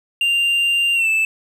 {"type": "tone with pitch glide", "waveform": "triangle", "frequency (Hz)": [2787, 2635], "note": ["F7", "E7"], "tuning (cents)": [-4, -1], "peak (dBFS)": -13, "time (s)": [0.21, 1.25], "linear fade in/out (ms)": 2, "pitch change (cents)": -97, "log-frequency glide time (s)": [0.94, 1.08], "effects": []}